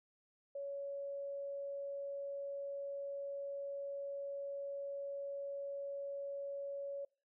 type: tone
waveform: sine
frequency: 560 Hz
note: C#5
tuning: 18 cents sharp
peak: -40 dBFS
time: 0.55-7.05 s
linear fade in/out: 5 ms
effects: noise-tail reverb RT60 0.4 s tail -26 dB re dry